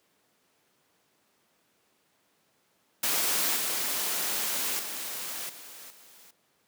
white noise with level steps, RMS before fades -27 / -30 / -36 / -46 / -54 dBFS, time 3.03-6.31 s, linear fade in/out 5 ms, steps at 3.56 / 4.79 / 5.49 / 5.9 s, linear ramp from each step 5 ms, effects pink hiss -69 dBFS RMS until 6.67 s + high-pass 200 Hz 12 dB/octave

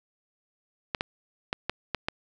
clicks, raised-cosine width 0.3 ms, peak -11 dBFS, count 6, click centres 0.948 / 1.009 / 1.529 / 1.696 / 1.947 / 2.085 s, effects none

